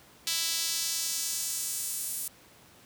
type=tone with high-pass filter sweep; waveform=sawtooth; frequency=329.6 Hz; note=E4; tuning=in tune; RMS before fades=-32 dBFS; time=0.27-2.28 s; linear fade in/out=2 ms; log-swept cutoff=4000 to 10000 Hz; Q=1.3; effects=pink hiss -56 dBFS RMS until 2.85 s + high-pass 80 Hz 12 dB/octave